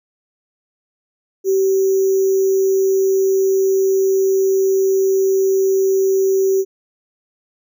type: tone with sample-and-hold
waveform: sine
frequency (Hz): 384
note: G4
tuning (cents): -36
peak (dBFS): -12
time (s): 1.44-6.65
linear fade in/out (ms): 50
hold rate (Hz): 6300
effects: none